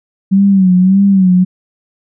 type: tone with vibrato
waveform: sine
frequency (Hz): 190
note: F#3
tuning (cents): +46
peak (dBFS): -5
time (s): 0.31-1.45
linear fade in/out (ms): 20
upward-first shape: sine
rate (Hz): 1.7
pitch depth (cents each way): 83
effects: none